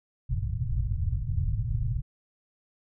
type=low-pass noise; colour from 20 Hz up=white; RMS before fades=-28 dBFS; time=0.29-2.02 s; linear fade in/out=20 ms; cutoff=130 Hz; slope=48 dB/octave; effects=none